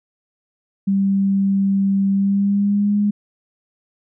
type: tone with pitch glide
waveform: sine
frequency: 196 to 205.9 Hz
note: G3 to G#3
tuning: 0 to -15 cents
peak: -14 dBFS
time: 0.87-3.11 s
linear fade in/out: 10 ms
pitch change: +85 cents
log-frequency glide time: 2.12-2.98 s
effects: none